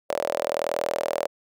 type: tone with high-pass filter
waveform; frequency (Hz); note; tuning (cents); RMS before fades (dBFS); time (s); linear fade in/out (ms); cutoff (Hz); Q
sawtooth; 40.78; E1; -18; -27; 0.09-1.27; 10; 570; 7.1
effects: none